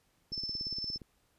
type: tone with tremolo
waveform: sine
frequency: 5290 Hz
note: E8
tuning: 5 cents sharp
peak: -33 dBFS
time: 0.32-0.98 s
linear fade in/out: 10 ms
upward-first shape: square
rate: 18 Hz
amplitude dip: 40%
type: click train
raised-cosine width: 3 ms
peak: -34 dBFS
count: 13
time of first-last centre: 0.32-1.018 s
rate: 17.2 Hz
effects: pink hiss -72 dBFS RMS until 1.38 s + resampled to 32000 Hz